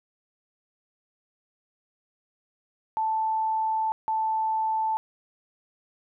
sine tone bursts at uneven times, 880 Hz, A5, in tune, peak -23 dBFS, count 2, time 2.97-3.92 / 4.08-4.97 s, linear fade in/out 0 ms, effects none

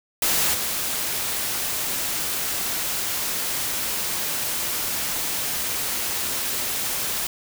white noise with level steps, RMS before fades -21 / -26 dBFS, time 0.22-7.27 s, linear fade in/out 2 ms, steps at 0.53 s, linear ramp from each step 20 ms, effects none

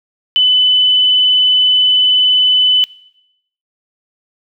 sine tone, 3007 Hz, F#7, 27 cents sharp, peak -7 dBFS, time 0.36-2.84 s, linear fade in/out 0 ms, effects noise-tail reverb RT60 0.8 s tail -21 dB re dry

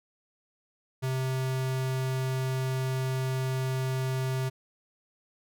square tone, 130.81 Hz, C3, in tune, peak -28 dBFS, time 1.02-4.5 s, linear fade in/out 20 ms, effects none

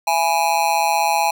square tone with amplitude modulation, 830.6 Hz, G#5, in tune, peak -12 dBFS, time 0.07-1.31 s, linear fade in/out 5 ms, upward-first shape sine, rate 156 Hz, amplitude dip 95%, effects none

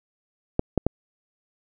clicks, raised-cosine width 2 ms, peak -6 dBFS, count 3, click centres 0.594 / 0.777 / 0.866 s, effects none

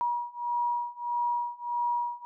sine beating tone pair, 958 / 959.6 Hz, A#5 / A#5, +47 / +50 cents, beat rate 1.6 Hz, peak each -31 / -30 dBFS, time 0.01-2.25 s, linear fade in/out 0 ms, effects none

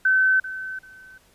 sine tone with echo, 1529 Hz, G6, 44 cents flat, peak -15 dBFS, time 0.05-0.4 s, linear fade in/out 5 ms, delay 390 ms, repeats 2, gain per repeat -14 dB, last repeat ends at 1.18 s, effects pink hiss -58 dBFS RMS until 1.34 s + resampled to 32000 Hz

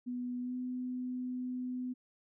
sine tone with pitch glide, 246.9 to 251.5 Hz, B3 to B3, 0 to +32 cents, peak -35 dBFS, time 0.06-1.94 s, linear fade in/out 20 ms, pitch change +32 cents, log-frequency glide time 0.41-0.55 s, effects none

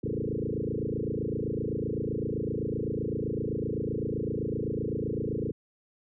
sine tone with frequency modulation, 277.2 Hz, C#4, in tune, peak -28 dBFS, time 0.03-5.52 s, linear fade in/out 10 ms, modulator 27.8 Hz, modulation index 7.1, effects none

